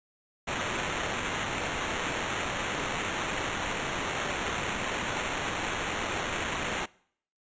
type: noise with sample-and-hold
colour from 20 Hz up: violet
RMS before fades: -32 dBFS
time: 0.47-6.86 s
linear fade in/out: 10 ms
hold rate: 4900 Hz
effects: noise-tail reverb RT60 0.6 s tail -23 dB re dry + resampled to 16000 Hz